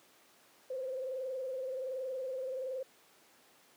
sine tone with frequency modulation, 520 Hz, C5, 11 cents flat, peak -35 dBFS, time 0.7-2.83 s, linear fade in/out 5 ms, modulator 21.3 Hz, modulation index 0.84, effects pink hiss -63 dBFS RMS until 3.76 s + high-pass 300 Hz 12 dB/octave

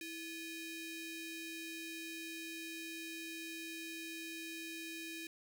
sawtooth ring-modulated tone, 1396.9 Hz, F6, in tune, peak -37 dBFS, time 0.01-5.27 s, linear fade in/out 2 ms, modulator 1070 Hz, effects none

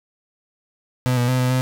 35% pulse tone with pitch steps, 126.4 / 121.9 / 127.8 / 126.3 / 128.5 Hz, B2 / B2 / C3 / B2 / C3, +41 / -22 / -40 / +39 / -31 cents, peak -15 dBFS, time 1.06-1.61 s, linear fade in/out 0 ms, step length 110 ms, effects none

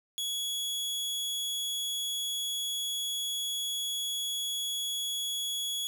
sawtooth tone, 3360 Hz, G#7, 19 cents sharp, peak -28 dBFS, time 0.18-5.87 s, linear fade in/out 0 ms, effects none

